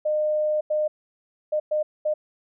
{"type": "tone bursts at uneven times", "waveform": "sine", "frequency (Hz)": 609, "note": "D#5", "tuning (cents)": -37, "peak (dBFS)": -20, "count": 5, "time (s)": [[0.05, 0.61], [0.7, 0.88], [1.52, 1.6], [1.71, 1.83], [2.05, 2.14]], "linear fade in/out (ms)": 10, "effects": []}